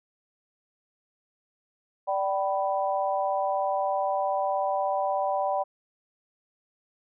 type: chord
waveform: sine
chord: G major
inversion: second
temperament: equal with one note detuned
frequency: 587.3 / 771 / 987.8 Hz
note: D5 / G5 / B5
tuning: 0 / -29 / 0 cents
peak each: -28 / -27 / -31 dBFS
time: 2.07-5.64 s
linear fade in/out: 20 ms
effects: none